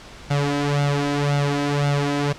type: tone with flanger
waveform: sawtooth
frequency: 143.5 Hz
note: D3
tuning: 40 cents flat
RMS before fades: -21 dBFS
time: 0.3-2.33 s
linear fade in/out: 10 ms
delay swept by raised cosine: 1.4 to 3.1 ms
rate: 1.9 Hz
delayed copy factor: +0.75
effects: pink hiss -41 dBFS RMS until 2.38 s + low-pass 6000 Hz 12 dB/octave